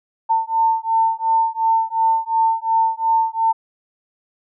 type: beating tone pair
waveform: sine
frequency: 898 / 900.8 Hz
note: A5 / A5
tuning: +35 / +40 cents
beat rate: 2.8 Hz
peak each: -18 dBFS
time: 0.29-3.53 s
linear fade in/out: 20 ms
effects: none